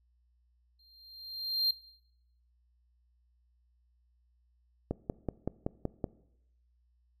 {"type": "tone with exponential growth", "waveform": "triangle", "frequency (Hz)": 4185, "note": "C8", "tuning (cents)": 0, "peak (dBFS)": -22, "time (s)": [0.79, 1.71], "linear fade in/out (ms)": 5, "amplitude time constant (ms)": 200}
{"type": "click train", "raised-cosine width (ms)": 2, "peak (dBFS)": -18, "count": 7, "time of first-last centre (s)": [4.91, 6.042], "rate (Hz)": 5.3}
{"effects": ["noise-tail reverb RT60 0.8 s tail -20 dB re dry", "added 60 Hz sine -67 dBFS peak until 7.2 s"]}